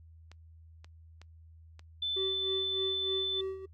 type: clicks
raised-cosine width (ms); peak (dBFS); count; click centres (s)
0.2; -34; 4; 0.316 / 0.845 / 1.216 / 1.794
type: tone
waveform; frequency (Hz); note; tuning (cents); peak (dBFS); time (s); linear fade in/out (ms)
sine; 3520; A7; 0; -30; 2.02-3.41; 5
type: tone with tremolo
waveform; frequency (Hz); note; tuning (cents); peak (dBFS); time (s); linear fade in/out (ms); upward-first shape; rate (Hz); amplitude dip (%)
triangle; 382.7; G4; -42; -30; 2.16-3.66; 10; sine; 3.3; 70
effects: noise-tail reverb RT60 0.1 s tail -22 dB re dry + added 81 Hz sine -52 dBFS peak until 3.73 s